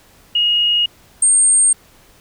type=tone pair in turn; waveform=sine; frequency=2874 / 8597 Hz; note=F7 / C9; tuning=+49 / +46 cents; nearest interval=octave + perfect fifth; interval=1897 cents; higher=second; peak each=-12 / -9 dBFS; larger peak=second; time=0.35-0.86 / 1.22-1.73 s; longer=neither; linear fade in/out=5 ms; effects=pink hiss -49 dBFS RMS until 2.2 s